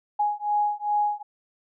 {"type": "beating tone pair", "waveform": "sine", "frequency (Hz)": [830.6, 833.1], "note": ["G#5", "G#5"], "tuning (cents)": [0, 5], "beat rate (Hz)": 2.5, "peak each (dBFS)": -25, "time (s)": [0.19, 1.23], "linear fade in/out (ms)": 10, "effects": []}